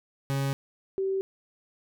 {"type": "tone pair in turn", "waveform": ["40% pulse", "sine"], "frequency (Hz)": [137.4, 385.4], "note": ["C#3", "G4"], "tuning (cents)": [-15, -29], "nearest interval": "octave + tritone", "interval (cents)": 1786, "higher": "second", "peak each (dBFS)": -25, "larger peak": "neither", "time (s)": [[0.3, 0.53], [0.98, 1.21]], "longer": "neither", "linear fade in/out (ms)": 0, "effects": []}